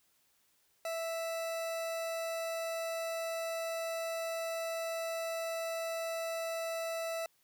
40% pulse tone, 659.3 Hz, E5, in tune, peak -34 dBFS, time 0.85-7.26 s, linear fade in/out 2 ms, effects white hiss -72 dBFS RMS until 7.43 s

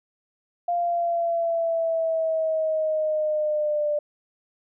sine exponential sweep, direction down, 698.5 to 591 Hz, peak -21 dBFS, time 0.68-3.99 s, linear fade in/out 5 ms, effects none

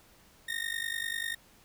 30% pulse tone with amplitude modulation, 1842 Hz, A#6, 21 cents flat, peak -26 dBFS, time 0.48-1.35 s, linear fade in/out 10 ms, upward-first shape sine, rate 50.1 Hz, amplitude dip 85%, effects pink hiss -60 dBFS RMS until 1.64 s

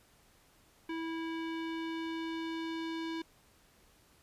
square tone with low-pass filter sweep, 326.9 Hz, E4, 14 cents flat, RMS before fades -38 dBFS, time 0.89-3.22 s, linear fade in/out 5 ms, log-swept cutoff 2600 to 3900 Hz, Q 1.6, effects pink hiss -65 dBFS RMS until 4.22 s + resampled to 32000 Hz

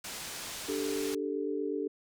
white low-pass noise, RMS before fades -41 dBFS, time 0.04-1.15 s, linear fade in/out 5 ms, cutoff 8600 Hz, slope 12 dB/octave
sine chord, D suspended fourth, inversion none, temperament equal, 293.7 / 392 / 440 Hz, D4 / G4 / A4, 0 / 0 / 0 cents, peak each -35 dBFS, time 0.68-1.88 s, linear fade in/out 10 ms
effects none

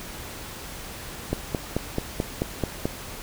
click train, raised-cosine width 2 ms, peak -10 dBFS, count 8, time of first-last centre 1.33-2.855 s, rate 4.59 Hz, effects pink hiss -38 dBFS RMS until 3.22 s

